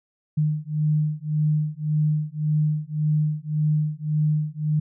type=beating tone pair; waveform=sine; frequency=151.4 / 153.2 Hz; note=D#3 / D#3; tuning=-47 / -27 cents; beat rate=1.8 Hz; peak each=-23 dBFS; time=0.37-4.8 s; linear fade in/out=10 ms; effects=none